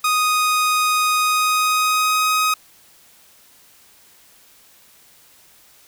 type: tone with pitch glide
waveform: sawtooth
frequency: 1244.5 to 1258.2 Hz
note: D#6 to D#6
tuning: 0 to +19 cents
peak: -12 dBFS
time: 0.04-2.54 s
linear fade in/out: 5 ms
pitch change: +19 cents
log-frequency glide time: 1.15-2.28 s
effects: white hiss -51 dBFS RMS until 5.87 s